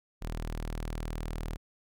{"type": "tone", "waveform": "sawtooth", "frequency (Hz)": 39.66, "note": "D#1", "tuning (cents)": 34, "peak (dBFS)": -30, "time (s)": [0.21, 1.57], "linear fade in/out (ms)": 20, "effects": []}